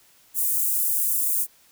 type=high-pass noise; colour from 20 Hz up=white; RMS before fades=-23 dBFS; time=0.34-1.47 s; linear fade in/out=50 ms; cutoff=8800 Hz; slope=24 dB/octave; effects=white hiss -57 dBFS RMS until 1.71 s